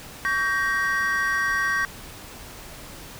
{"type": "chord", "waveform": "triangle", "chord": "G diminished", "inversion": "second", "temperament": "just", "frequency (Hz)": [1128.9, 1568, 1881.6], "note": ["Db6", "G6", "Bb6"], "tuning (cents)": [31, 0, 16], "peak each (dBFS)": [-26, -23, -23], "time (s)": [0.25, 1.85], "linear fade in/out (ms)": 0, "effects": ["pink hiss -41 dBFS RMS until 3.19 s"]}